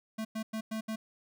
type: tone bursts at uneven times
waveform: square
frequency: 220 Hz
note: A3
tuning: in tune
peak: -34 dBFS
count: 5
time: 0.18-0.25 / 0.35-0.43 / 0.53-0.61 / 0.71-0.81 / 0.88-0.96 s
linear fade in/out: 10 ms
effects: none